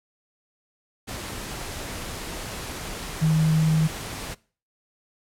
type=tone in noise; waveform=sine; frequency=158 Hz; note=D#3; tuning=27 cents sharp; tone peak=-17 dBFS; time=3.21-3.88 s; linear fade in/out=20 ms; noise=pink; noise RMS=-34 dBFS; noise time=1.07-4.35 s; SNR=+14 dB; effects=noise-tail reverb RT60 0.4 s tail -22 dB re dry + low-pass 12000 Hz 12 dB/octave